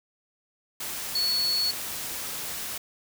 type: tone in noise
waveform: sine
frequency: 4400 Hz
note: C#8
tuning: 14 cents flat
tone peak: -23 dBFS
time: 1.15-1.71 s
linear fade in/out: 5 ms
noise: white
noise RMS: -34 dBFS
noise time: 0.8-2.78 s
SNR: +8 dB
effects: none